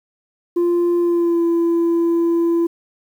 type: tone with pitch glide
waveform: sine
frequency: 347.1 to 337.4 Hz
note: F4 to E4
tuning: -11 to +40 cents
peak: -11 dBFS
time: 0.56-2.67 s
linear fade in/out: 10 ms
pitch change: -49 cents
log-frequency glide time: 0.99-1.44 s
effects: tanh soft clip ceiling -13 dBFS + 8-bit